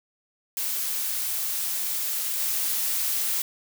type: noise with level steps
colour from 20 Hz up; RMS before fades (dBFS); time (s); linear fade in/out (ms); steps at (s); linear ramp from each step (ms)
blue; -28 / -26; 0.57-3.42; 2; 2.39; 10
effects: none